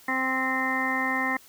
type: harmonic tone with a mistuned harmonic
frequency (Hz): 261.6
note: C4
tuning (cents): 0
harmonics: 1 / 2 / 3 / 4 / 5 / 7 / 8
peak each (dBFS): -31 / -38 / -33 / -31 / -37 / -28 / -31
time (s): 0.08-1.37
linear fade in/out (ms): 5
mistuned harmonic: 8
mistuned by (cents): -17
effects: white hiss -53 dBFS RMS until 1.48 s